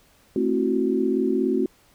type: chord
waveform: sine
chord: F# half-diminished seventh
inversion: first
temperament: just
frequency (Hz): 222 / 266.4 / 333 / 370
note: A3 / C4 / E4 / F#4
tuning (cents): +16 / +31 / +18 / 0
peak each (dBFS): -26 / -24 / -28 / -23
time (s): 0.36-1.66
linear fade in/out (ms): 2
effects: pink hiss -58 dBFS RMS until 1.94 s